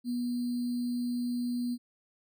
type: tone with sample-and-hold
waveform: sine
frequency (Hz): 243.4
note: B3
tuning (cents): -25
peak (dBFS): -29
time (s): 0.04-1.78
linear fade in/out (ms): 50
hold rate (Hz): 4410
effects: none